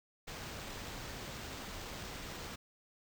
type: noise with sample-and-hold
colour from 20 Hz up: pink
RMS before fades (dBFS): -45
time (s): 0.27-2.56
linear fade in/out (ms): 10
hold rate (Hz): 11025
effects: none